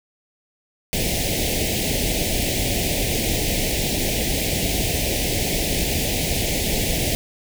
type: band-stop noise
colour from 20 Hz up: pink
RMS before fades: -22 dBFS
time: 0.93-7.15 s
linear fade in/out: 0 ms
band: 750 to 2000 Hz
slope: 48 dB/octave
effects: none